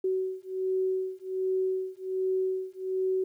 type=beating tone pair; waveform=sine; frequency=375.4 / 376.7 Hz; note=F#4 / F#4; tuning=+25 / +31 cents; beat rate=1.3 Hz; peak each=-30 dBFS; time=0.04-3.24 s; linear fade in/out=5 ms; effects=11-bit